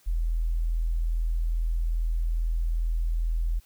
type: tone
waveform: sine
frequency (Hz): 41.2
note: E1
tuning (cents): 0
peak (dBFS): -23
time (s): 0.06-3.6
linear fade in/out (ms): 20
effects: white hiss -61 dBFS RMS until 3.65 s